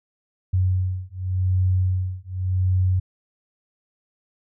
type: beating tone pair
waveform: sine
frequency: 92.1 / 92.98 Hz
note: F#2 / F#2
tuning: -7 / +9 cents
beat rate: 0.88 Hz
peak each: -22 dBFS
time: 0.53-3 s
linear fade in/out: 10 ms
effects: none